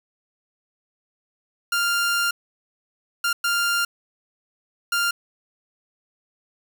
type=tone bursts at uneven times; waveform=sawtooth; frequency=1396.9 Hz; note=F6; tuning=in tune; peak=-16 dBFS; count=4; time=1.72-2.31 / 3.24-3.33 / 3.44-3.85 / 4.92-5.11 s; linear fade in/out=5 ms; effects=7-bit